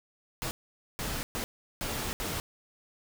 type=noise bursts at uneven times; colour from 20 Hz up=pink; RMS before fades=-34 dBFS; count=5; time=0.42-0.51 / 0.99-1.23 / 1.35-1.44 / 1.81-2.13 / 2.2-2.4 s; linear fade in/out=0 ms; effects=none